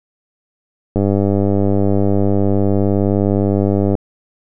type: click train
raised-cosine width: 2 ms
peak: -3 dBFS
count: 299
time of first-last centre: 0.96-3.952 s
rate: 99.6 Hz
effects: none